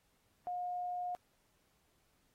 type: tone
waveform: sine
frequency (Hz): 716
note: F5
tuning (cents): +43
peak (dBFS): -36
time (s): 0.47-1.15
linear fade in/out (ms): 0
effects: pink hiss -75 dBFS RMS until 2.34 s + AAC 48 kbps